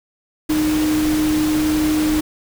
sine tone in noise, 307.2 Hz, D#4, 22 cents flat, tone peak -15 dBFS, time 0.49-2.21 s, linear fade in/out 10 ms, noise pink, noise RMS -26 dBFS, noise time 0.49-2.21 s, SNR +8 dB, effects none

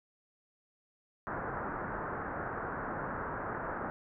white low-pass noise, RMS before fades -38 dBFS, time 1.27-3.9 s, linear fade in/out 0 ms, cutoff 1600 Hz, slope 48 dB/octave, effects none

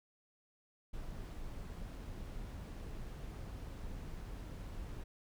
brown noise, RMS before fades -45 dBFS, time 0.93-5.04 s, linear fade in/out 10 ms, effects none

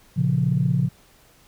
sine chord, Bb minor, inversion none, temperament equal, 116.54 / 138.59 / 174.61 Hz, Bb2 / Db3 / F3, 0 / 0 / 0 cents, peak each -24 / -20 / -22 dBFS, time 0.16-0.89 s, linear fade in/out 20 ms, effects tanh soft clip ceiling -9 dBFS + pink hiss -55 dBFS RMS until 1.47 s

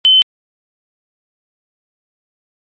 sine tone, 3059 Hz, G7, 43 cents flat, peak -5 dBFS, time 0.05-0.22 s, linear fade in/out 0 ms, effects MP3 32 kbps

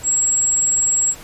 sine tone, 7640 Hz, A#8, 42 cents sharp, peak -14 dBFS, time 0.03-1.15 s, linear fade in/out 50 ms, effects pink hiss -39 dBFS RMS until 1.23 s + resampled to 32000 Hz

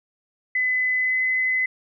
sine tone with pitch glide, 2014 to 2028 Hz, B6 to B6, +33 to +45 cents, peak -19 dBFS, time 0.55-1.66 s, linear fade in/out 5 ms, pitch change +12 cents, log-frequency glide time 0.98-1.18 s, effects none

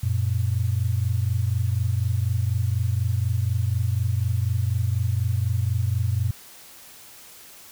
sine tone pair together, 92.62 / 116.7 Hz, F#2 / A#2, +2 / +2 cents, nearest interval major third, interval 400 cents, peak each -23 dBFS, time 0.03-6.31 s, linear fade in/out 5 ms, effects white hiss -46 dBFS RMS until 7.71 s

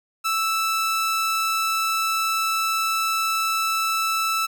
sawtooth tone, 1318.5 Hz, E6, in tune, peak -17 dBFS, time 0.24-4.47 s, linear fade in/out 20 ms, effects none

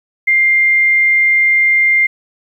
sine tone, 2100 Hz, C7, 6 cents sharp, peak -8 dBFS, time 0.27-2.07 s, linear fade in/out 10 ms, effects 8-bit

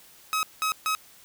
sawtooth tone bursts at uneven times, 1275 Hz, D#6, 42 cents sharp, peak -20 dBFS, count 3, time 0.33-0.43 / 0.62-0.72 / 0.86-0.95 s, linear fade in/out 0 ms, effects white hiss -53 dBFS RMS until 1.24 s

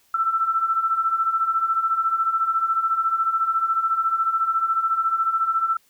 sine beating tone pair, 1321 / 1335 Hz, E6 / E6, +3 / +22 cents, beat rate 14 Hz, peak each -25 / -20 dBFS, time 0.14-5.77 s, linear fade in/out 5 ms, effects white hiss -61 dBFS RMS until 5.89 s

